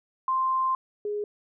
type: tone pair in turn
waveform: sine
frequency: 1046.5 / 415.3 Hz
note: C6 / G#4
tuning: 0 / 0 cents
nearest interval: octave + major third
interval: 1600 cents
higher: first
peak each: -22 / -27 dBFS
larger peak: first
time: 0.28-0.75 / 1.05-1.24 s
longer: first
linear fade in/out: 2 ms
effects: none

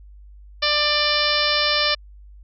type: harmonic tone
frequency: 593 Hz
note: D5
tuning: 17 cents sharp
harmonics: 1 / 2 / 3 / 4 / 5 / 6 / 7 / 8 / 9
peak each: -26 / -26 / -26 / -26 / -26 / -26 / -26 / -26 / -26 dBFS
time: 0.62-1.95 s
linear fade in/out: 10 ms
effects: added 50 Hz sine -41 dBFS peak until 2.43 s

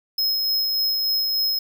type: tone with tremolo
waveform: square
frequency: 5140 Hz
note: E8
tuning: 45 cents flat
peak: -19 dBFS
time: 0.18-1.59 s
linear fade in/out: 5 ms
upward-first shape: sine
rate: 3.4 Hz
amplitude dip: 25%
effects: 8-bit

